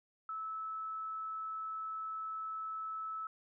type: tone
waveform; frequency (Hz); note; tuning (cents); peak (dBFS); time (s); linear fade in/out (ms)
sine; 1305; E6; -18; -38; 0.29-3.27; 2
effects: none

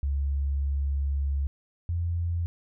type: tone pair in turn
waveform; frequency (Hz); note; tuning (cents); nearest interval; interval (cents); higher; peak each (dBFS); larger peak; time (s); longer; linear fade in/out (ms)
sine; 69.8 / 85.36; C#2 / F2; +13 / -39; minor third; 348; second; -24 / -25; first; 0.03-1.47 / 1.89-2.46; first; 0
effects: none

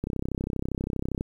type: click train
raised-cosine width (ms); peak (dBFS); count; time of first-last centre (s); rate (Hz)
3; -16; 39; 0.04-1.209; 32.5
effects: 9-bit

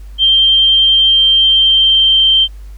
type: tone with pitch glide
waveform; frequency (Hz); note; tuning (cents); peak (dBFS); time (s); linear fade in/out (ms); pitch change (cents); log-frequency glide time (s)
sine; 3155 to 3135; G7 to G7; +10 to -1; -6; 0.18-2.48; 50; -11; 0.91-2.29
effects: added 50 Hz sine -28 dBFS peak until 2.77 s + pink hiss -50 dBFS RMS until 2.77 s

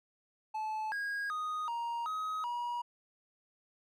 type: tone with pitch steps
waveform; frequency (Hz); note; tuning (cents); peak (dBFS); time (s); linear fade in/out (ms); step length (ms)
triangle; 867 / 1637 / 1243 / 938 / 1266 / 960; A5 / G#6 / D#6 / A#5 / D#6 / B5; -26 / -25 / -2 / +11 / +30 / -49; -32; 0.54-2.82; 10; 380
effects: none

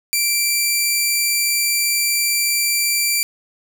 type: tone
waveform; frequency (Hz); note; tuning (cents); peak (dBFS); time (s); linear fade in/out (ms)
10% pulse; 2349; D7; 0; -7; 0.13-3.23; 0
effects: none

